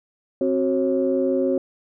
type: tone cluster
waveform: sine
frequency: 264.3 / 370.9 / 543 Hz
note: C4 / F#4 / C#5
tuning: +18 / +4 / -36 cents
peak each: -22 dBFS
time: 0.41-1.58 s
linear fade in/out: 2 ms
effects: tanh soft clip ceiling -9 dBFS